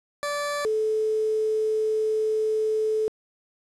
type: tone pair in turn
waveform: 20% pulse / sine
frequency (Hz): 581 / 434.6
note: D5 / A4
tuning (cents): -19 / -21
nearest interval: perfect fourth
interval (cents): 502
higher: first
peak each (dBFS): -21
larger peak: neither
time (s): 0.23-0.65 / 0.65-3.08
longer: second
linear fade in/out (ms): 0
effects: resampled to 24000 Hz + 8-bit